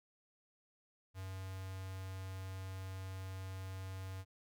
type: tone with notch filter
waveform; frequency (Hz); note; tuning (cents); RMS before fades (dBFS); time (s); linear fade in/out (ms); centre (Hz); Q
square; 94.8; F#2; +43; -45; 1.14-4.25; 50; 340; 1.1
effects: none